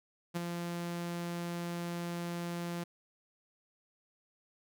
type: tone with ADSR envelope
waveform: sawtooth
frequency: 172.4 Hz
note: F3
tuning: 22 cents flat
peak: -27 dBFS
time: 0.34-2.84 s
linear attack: 25 ms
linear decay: 15 ms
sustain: -5 dB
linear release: 9 ms
effects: none